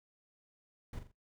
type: noise with echo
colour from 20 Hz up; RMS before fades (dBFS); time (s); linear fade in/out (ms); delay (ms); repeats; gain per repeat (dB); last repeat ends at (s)
brown; -42; 0.93-0.99; 2; 42; 3; -8; 1.116
effects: noise-tail reverb RT60 0.2 s tail -24 dB re dry